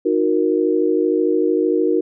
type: chord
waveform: sine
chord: D# minor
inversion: none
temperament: equal with one note detuned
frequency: 311.1 / 364.3 / 466.2 Hz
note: D#4 / F#4 / A#4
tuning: 0 / -27 / 0 cents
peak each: -19 / -18 / -19 dBFS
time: 0.05-2.01 s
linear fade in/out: 10 ms
effects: none